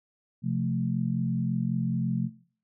sine chord, F major, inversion second, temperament equal, 130.81 / 174.61 / 220 Hz, C3 / F3 / A3, 0 / 0 / 0 cents, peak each -29 / -29 / -31 dBFS, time 0.42-2.3 s, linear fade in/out 50 ms, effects noise-tail reverb RT60 0.5 s tail -20 dB re dry

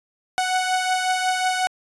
sawtooth beating tone pair, 740 / 745.5 Hz, F#5 / F#5, 0 / +13 cents, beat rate 5.5 Hz, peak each -17 / -23 dBFS, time 0.38-1.67 s, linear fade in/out 0 ms, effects resampled to 24000 Hz

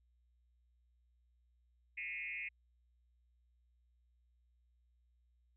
sine tone with frequency modulation, 2300 Hz, D7, 37 cents flat, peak -40 dBFS, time 1.97-2.49 s, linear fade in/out 10 ms, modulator 152 Hz, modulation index 1.9, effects added 60 Hz sine -70 dBFS peak until 5.56 s

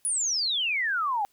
sine exponential sweep, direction down, 10200 to 783 Hz, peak -24 dBFS, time 0.05-1.25 s, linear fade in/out 0 ms, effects white hiss -67 dBFS RMS until 1.32 s

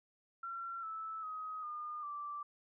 sine tone with pitch steps, 1362 / 1311.1 / 1262 / 1214.8 / 1169.4 Hz, F6 / E6 / D#6 / D#6 / D6, -44 / -10 / +24 / -42 / -8 cents, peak -40 dBFS, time 0.43-2.43 s, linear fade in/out 5 ms, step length 400 ms, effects none

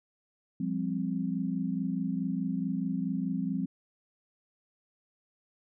sine chord, F suspended second, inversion none, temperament equal with one note detuned, 174.61 / 199.31 / 261.6 Hz, F3 / G3 / C4, 0 / +29 / 0 cents, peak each -33 dBFS, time 0.6-3.66 s, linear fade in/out 5 ms, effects none

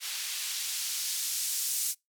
blue noise with band-pass filter sweep, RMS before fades -33 dBFS, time 0-1.95 s, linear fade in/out 50 ms, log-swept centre 2700 to 7400 Hz, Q 0.81, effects noise-tail reverb RT60 0.2 s tail -26 dB re dry

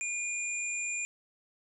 sine tone pair together, 2419 / 7254 Hz, D#7 / A#8, -49 / -48 cents, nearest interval octave + perfect fifth, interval 1901 cents, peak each -34 / -35 dBFS, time 0.01-1.05 s, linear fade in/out 0 ms, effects none

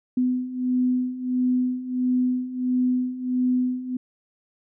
sine beating tone pair, 250.7 / 252.2 Hz, B3 / B3, +26 / +36 cents, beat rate 1.5 Hz, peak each -26 / -22 dBFS, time 0.17-3.97 s, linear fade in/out 5 ms, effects none

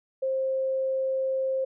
sine tone, 529 Hz, C5, 19 cents sharp, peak -24 dBFS, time 0.22-1.65 s, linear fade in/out 10 ms, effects none

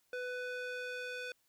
square tone with band-pass filter sweep, 498 Hz, B4, 14 cents sharp, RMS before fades -41 dBFS, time 0.13-1.32 s, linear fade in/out 2 ms, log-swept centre 1200 to 2300 Hz, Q 1, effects white hiss -75 dBFS RMS until 1.48 s

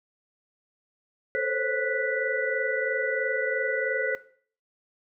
sine tone cluster, 440.8 / 519 / 542 / 1477 / 1973 Hz, A4 / C5 / C#5 / F#6 / B6, +3 / -14 / -39 / -3 / -2 cents, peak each -31 dBFS, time 1.35-4.15 s, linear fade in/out 0 ms, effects noise-tail reverb RT60 0.5 s tail -17 dB re dry

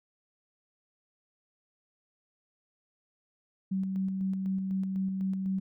sine tone with tremolo, 190.9 Hz, G3, 46 cents flat, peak -27 dBFS, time 3.71-5.6 s, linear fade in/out 10 ms, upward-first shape square, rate 4 Hz, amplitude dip 30%, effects none

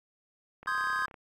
click train, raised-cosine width 0.5 ms, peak -33 dBFS, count 18, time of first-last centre 0.63-1.142 s, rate 33.2 Hz
triangle chord, Ab major seventh, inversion first, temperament equal, 1046.5 / 1244.5 / 1568 / 1661.2 Hz, C6 / Eb6 / G6 / Ab6, 0 / 0 / 0 / 0 cents, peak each -32 dBFS, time 0.67-1.06 s, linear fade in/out 5 ms
effects AAC 48 kbps

